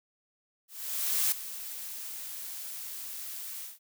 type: noise with ADSR envelope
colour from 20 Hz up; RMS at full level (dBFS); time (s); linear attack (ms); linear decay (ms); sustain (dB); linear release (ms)
blue; -26; 0.68-3.79; 640; 3; -14; 170
effects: none